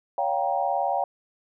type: chord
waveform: sine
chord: G half-diminished seventh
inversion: second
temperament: just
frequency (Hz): 564.5 / 705.6 / 784 / 940.8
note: Db5 / F5 / G5 / Bb5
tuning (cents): +31 / +18 / 0 / +16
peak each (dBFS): -29 / -27 / -26 / -31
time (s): 0.18-1.04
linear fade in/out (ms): 2
effects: none